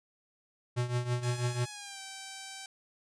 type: tone with tremolo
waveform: square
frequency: 122.4 Hz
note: B2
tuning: 15 cents flat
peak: -27 dBFS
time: 0.76-1.66 s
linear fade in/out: 20 ms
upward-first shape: triangle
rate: 6.1 Hz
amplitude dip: 80%
type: tone with pitch glide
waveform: 5% pulse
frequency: 841 to 775.7 Hz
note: G#5 to G5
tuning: +22 to -18 cents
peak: -30 dBFS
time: 1.23-2.66 s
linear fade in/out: 2 ms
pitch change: -140 cents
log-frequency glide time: 1.69-2 s
effects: resampled to 22050 Hz